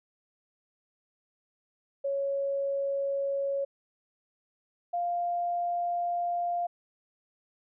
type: tone pair in turn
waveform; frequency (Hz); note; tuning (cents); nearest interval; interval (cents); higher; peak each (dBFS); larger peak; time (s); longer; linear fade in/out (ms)
sine; 554.4 / 698.5; C#5 / F5; 0 / 0; major third; 400; second; -27; neither; 2.04-3.65 / 4.93-6.67; second; 10
effects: none